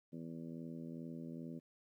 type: harmonic tone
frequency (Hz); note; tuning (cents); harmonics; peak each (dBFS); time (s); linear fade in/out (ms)
82.41; E2; 0; 2 / 3 / 4 / 5 / 6 / 7; -48 / -47 / -53 / -59 / -60 / -60; 0.12-1.6; 20
effects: 13-bit